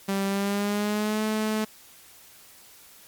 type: tone with pitch glide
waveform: sawtooth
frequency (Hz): 196 to 216.2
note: G3 to A3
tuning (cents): 0 to -30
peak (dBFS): -20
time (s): 0.08-1.65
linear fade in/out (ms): 10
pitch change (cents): +170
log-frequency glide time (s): 0.26-1.23
effects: white hiss -51 dBFS RMS until 3.07 s + MP3 96 kbps